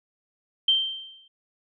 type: tone with exponential decay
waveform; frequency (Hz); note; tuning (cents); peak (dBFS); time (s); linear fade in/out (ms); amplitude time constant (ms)
sine; 3136; G7; 0; -15; 0.68-1.28; 5; 130
effects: none